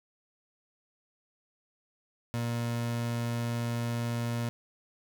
30% pulse tone, 118 Hz, A#2, 22 cents sharp, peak -27 dBFS, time 2.34-4.49 s, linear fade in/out 0 ms, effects none

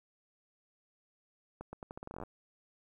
accelerating click train, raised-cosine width 1 ms, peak -29 dBFS, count 15, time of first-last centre 1.61-2.235 s, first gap 120 ms, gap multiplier 0.82, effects 11-bit

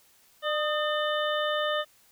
harmonic tone with a mistuned harmonic, 600 Hz, D5, 37 cents sharp, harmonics 1 / 2 / 3 / 5 / 6, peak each -28 / -31 / -33 / -35 / -36 dBFS, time 0.42-1.85 s, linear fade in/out 50 ms, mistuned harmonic 2, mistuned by +57 cents, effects white hiss -61 dBFS RMS until 2.11 s

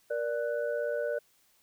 sine tone cluster, 471.3 / 588 / 1487 Hz, A#4 / D5 / F#6, +19 / +2 / +8 cents, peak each -33 / -31 / -40 dBFS, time 0.1-1.19 s, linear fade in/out 10 ms, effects white hiss -67 dBFS RMS until 1.62 s

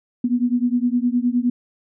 sine beating tone pair, 240 / 249.7 Hz, B3 / B3, -49 / +19 cents, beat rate 9.7 Hz, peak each -19 / -20 dBFS, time 0.24-1.5 s, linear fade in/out 5 ms, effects none

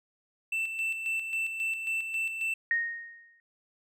triangle tone with tremolo, 2667 Hz, E7, 20 cents sharp, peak -26 dBFS, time 0.52-2.54 s, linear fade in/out 5 ms, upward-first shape square, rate 3.7 Hz, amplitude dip 50%
sine tone with exponential decay, 1859 Hz, A#6, 5 cents flat, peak -22 dBFS, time 2.71-3.4 s, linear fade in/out 1 ms, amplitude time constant 150 ms
effects none

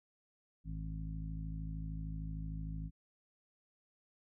harmonic tone, 53.2 Hz, G#1, 42 cents sharp, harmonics 1 / 2 / 3 / 4 / 5, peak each -41 / -49 / -43 / -57 / -52 dBFS, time 0.64-2.91 s, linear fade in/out 50 ms, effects none

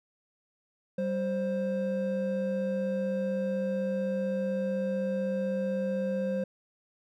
triangle tone pair together, 193.61 / 525 Hz, G3 / C5, -21 / +6 cents, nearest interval octave + perfect fourth, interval 1727 cents, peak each -29 / -28 dBFS, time 0.98-6.44 s, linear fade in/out 5 ms, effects none

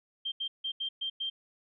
sine tone bursts at uneven times, 3165 Hz, G7, 16 cents sharp, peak -31 dBFS, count 6, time 0.25-0.32 / 0.4-0.48 / 0.64-0.72 / 0.8-0.89 / 1.01-1.1 / 1.2-1.3 s, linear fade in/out 10 ms, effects none

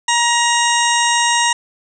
harmonic tone with a mistuned harmonic, 946 Hz, A#5, 25 cents sharp, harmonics 1 / 2 / 3 / 4 / 6 / 7 / 8 / 9, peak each -16 / -19 / -21 / -22 / -24 / -24 / -25 / -26 dBFS, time 0.08-1.53 s, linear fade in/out 5 ms, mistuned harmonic 7, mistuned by -23 cents, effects none

